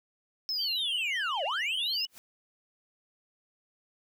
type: linear two-way sweep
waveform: triangle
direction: down then up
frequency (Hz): 5300 to 523.3 to 5300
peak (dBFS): -28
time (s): 0.49-2.05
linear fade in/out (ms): 0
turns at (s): 1.44
type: tone with vibrato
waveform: sine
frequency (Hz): 2964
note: F#7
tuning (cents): +2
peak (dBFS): -34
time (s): 0.58-2.07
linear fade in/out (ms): 20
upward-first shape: triangle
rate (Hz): 5.4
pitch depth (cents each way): 140
type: noise with exponential growth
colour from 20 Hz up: white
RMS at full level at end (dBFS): -46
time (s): 2.06-2.18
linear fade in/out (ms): 0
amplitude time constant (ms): 25
effects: none